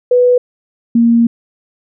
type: tone pair in turn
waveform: sine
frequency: 493.9 / 233.1 Hz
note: B4 / A#3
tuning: 0 / 0 cents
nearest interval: octave + minor second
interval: 1300 cents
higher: first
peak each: -6 dBFS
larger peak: neither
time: 0.11-0.38 / 0.95-1.27 s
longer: second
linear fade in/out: 5 ms
effects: none